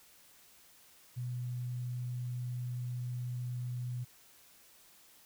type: tone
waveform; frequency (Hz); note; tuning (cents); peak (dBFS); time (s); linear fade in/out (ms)
sine; 123.47; B2; 0; -35; 1.16-4.05; 20
effects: white hiss -61 dBFS RMS until 5.25 s